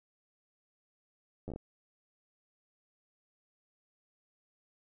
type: slowing click train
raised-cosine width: 2 ms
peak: -28 dBFS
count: 6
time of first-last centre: 1.48-1.56 s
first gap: 10 ms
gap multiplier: 1.24
effects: none